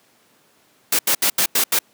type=noise bursts at uneven times; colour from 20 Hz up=white; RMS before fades=-17 dBFS; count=6; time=0.92-0.99 / 1.07-1.15 / 1.22-1.3 / 1.38-1.46 / 1.55-1.64 / 1.72-1.79 s; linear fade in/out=5 ms; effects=pink hiss -57 dBFS RMS until 1.93 s + high-pass 200 Hz 12 dB/octave